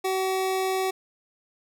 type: tone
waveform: 25% pulse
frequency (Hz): 378.5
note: F#4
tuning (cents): +39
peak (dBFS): -20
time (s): 0.04-0.91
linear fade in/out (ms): 10
effects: none